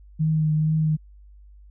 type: tone with vibrato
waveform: sine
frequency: 155.56 Hz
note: D#3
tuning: in tune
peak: -18 dBFS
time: 0.19-0.97 s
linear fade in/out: 20 ms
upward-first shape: triangle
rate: 2.2 Hz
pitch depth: 25 cents each way
effects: added 50 Hz sine -45 dBFS peak until 1.7 s